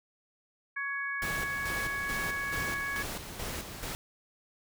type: harmonic tone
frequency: 558 Hz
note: C#5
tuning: 11 cents sharp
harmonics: 2 / 3 / 4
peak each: -40 / -33 / -39 dBFS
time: 0.76-3.03 s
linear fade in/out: 10 ms
type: noise with tremolo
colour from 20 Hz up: pink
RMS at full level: -37 dBFS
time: 1.22-3.95 s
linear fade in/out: 0 ms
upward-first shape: square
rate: 2.3 Hz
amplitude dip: 50%
effects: none